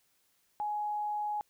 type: tone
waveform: sine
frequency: 837 Hz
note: G#5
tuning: 13 cents sharp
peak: -31 dBFS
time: 0.6-1.41 s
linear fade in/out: 0 ms
effects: white hiss -72 dBFS RMS until 1.49 s